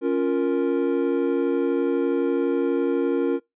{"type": "chord", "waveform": "triangle", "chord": "Bb minor", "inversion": "first", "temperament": "equal", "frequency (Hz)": [277.2, 349.2, 466.2], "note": ["Db4", "F4", "Bb4"], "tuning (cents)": [0, 0, 0], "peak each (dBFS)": -22, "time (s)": [0.01, 3.4], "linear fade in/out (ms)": 50, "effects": ["noise-tail reverb RT60 0.2 s tail -24 dB re dry", "resampled to 8000 Hz"]}